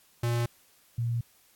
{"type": "tone pair in turn", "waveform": ["square", "sine"], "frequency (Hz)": [118.7, 117.81], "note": ["A#2", "A#2"], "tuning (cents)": [32, 19], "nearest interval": "unison", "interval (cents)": 13, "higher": "first", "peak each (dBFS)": -26, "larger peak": "neither", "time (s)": [[0.23, 0.46], [0.98, 1.21]], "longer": "neither", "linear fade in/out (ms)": 5, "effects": ["white hiss -62 dBFS RMS until 1.55 s", "AAC 64 kbps"]}